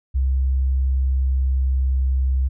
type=tone with pitch glide; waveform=sine; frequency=65.9 to 65.52 Hz; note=C2 to C2; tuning=+13 to +3 cents; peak=-16 dBFS; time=0.14-2.49 s; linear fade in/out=20 ms; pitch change=-10 cents; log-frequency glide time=0.78-2.04 s; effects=none